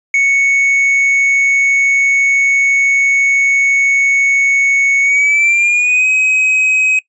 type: tone with pitch glide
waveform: triangle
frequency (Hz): 2217 to 2532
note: C#7 to D#7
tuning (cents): 0 to +30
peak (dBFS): -7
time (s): 0.14-6.99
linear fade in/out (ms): 2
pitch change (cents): +230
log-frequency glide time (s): 5.02-6.08
effects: noise-tail reverb RT60 0.1 s tail -21 dB re dry + resampled to 22050 Hz